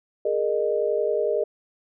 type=chord; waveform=sine; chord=Ab suspended second; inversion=none; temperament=equal with one note detuned; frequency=415.3 / 466.2 / 613.3 Hz; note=Ab4 / Bb4 / Eb5; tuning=0 / 0 / -25 cents; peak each=-25 dBFS; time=0.25-1.44 s; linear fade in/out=5 ms; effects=none